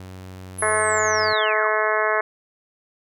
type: tone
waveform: sawtooth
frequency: 93.1 Hz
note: F#2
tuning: 11 cents sharp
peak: -32 dBFS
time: 0-1.33 s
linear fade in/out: 0 ms
type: linear sweep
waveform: sine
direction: down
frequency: 10890 to 914 Hz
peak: -26 dBFS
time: 0.58-1.68 s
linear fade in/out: 10 ms
type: harmonic tone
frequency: 215.2 Hz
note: A3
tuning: 38 cents flat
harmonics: 2 / 3 / 4 / 5 / 6 / 7 / 8 / 9 / 10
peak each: -26 / -24 / -30 / -25 / -28 / -28 / -25 / -31 / -31 dBFS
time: 0.62-2.21 s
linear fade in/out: 5 ms
effects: none